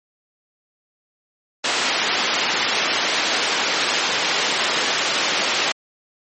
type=band-pass noise; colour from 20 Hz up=white; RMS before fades=-21 dBFS; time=1.64-5.72 s; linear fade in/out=5 ms; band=280 to 4200 Hz; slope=12 dB/octave; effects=MP3 32 kbps